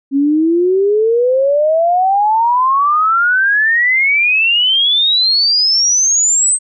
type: exponential sweep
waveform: sine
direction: up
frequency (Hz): 270.4 to 8360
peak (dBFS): -9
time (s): 0.11-6.59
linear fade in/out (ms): 50
effects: none